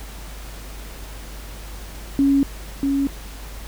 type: tone with echo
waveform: sine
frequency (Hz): 277.2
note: C#4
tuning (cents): 0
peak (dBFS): -13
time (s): 2.19-2.43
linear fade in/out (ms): 0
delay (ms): 640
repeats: 1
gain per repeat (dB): -4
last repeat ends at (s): 3.07
effects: added 50 Hz sine -34 dBFS peak until 3.67 s + pink hiss -40 dBFS RMS until 3.67 s